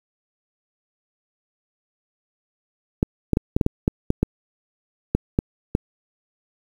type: clicks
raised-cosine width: 3 ms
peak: -4 dBFS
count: 12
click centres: 3.029 / 3.333 / 3.371 / 3.565 / 3.612 / 3.664 / 3.879 / 4.104 / 4.23 / 5.15 / 5.389 / 5.751 s
effects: 7-bit